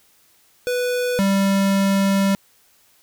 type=tone pair in turn; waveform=square; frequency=493.9 / 196 Hz; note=B4 / G3; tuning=0 / 0 cents; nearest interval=octave + major third; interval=1600 cents; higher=first; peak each=-20 / -16 dBFS; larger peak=second; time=0.67-1.19 / 1.19-2.35 s; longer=second; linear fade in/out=0 ms; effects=white hiss -57 dBFS RMS until 3.02 s